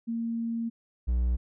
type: tone pair in turn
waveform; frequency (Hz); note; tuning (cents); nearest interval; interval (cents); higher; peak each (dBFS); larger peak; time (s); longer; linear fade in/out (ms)
sine / triangle; 230.3 / 60.56; A#3 / B1; -21 / -33; octave + major seventh; 2312; first; -28 / -21; second; 0.07-0.7 / 1.07-1.37; first; 20
effects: none